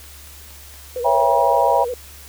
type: click train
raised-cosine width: 0.2 ms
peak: -27 dBFS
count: 6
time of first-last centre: 0.04-1.206 s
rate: 4.29 Hz
type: tone with vibrato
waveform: sine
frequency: 488.6 Hz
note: B4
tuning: 19 cents flat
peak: -22 dBFS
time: 0.96-1.94 s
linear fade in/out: 2 ms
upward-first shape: sine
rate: 14 Hz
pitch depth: 75 cents each way
type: chord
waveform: sine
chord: C# diminished seventh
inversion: none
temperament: just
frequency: 554.4 / 665.2 / 798.3 / 957.9 Hz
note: C#5 / E5 / G5 / Bb5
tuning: 0 / +16 / +31 / +47 cents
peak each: -19 / -20 / -19 / -18 dBFS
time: 1.04-1.85 s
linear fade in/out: 20 ms
effects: added 71 Hz sine -42 dBFS peak until 2.28 s + white hiss -42 dBFS RMS until 2.28 s